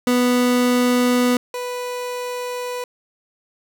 30% pulse tone pair in turn, 246.9 / 493.8 Hz, B3 / B4, 0 / 0 cents, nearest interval octave, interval 1200 cents, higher second, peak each -12 / -22 dBFS, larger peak first, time 0.07-1.37 / 1.54-2.84 s, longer neither, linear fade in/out 2 ms, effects none

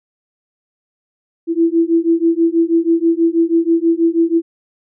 sine beating tone pair, 329.6 / 335.8 Hz, E4 / E4, 0 / +32 cents, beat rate 6.2 Hz, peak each -14 dBFS, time 1.47-4.42 s, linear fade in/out 50 ms, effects none

